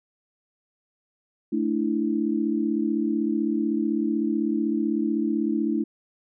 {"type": "chord", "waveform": "sine", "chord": "A suspended fourth", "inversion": "none", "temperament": "equal", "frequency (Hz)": [220, 293.7, 329.6], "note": ["A3", "D4", "E4"], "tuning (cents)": [0, 0, 0], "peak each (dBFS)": -26, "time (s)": [1.52, 5.84], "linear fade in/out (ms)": 10, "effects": []}